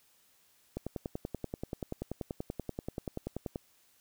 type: click train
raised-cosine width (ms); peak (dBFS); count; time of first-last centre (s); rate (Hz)
2; -22; 30; 0.77-3.558; 10.4
effects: white hiss -67 dBFS RMS until 4 s